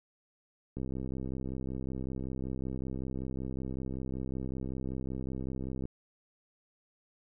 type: click train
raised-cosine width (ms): 3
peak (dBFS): -25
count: 333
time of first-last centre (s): 0.77-5.854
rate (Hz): 65.3
effects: none